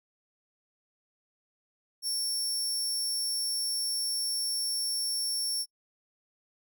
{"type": "tone", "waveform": "25% pulse", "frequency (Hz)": 5460, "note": "F8", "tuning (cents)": -40, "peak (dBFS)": -24, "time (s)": [2.02, 5.66], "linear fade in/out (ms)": 50, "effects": ["noise-tail reverb RT60 0.1 s tail -25 dB re dry"]}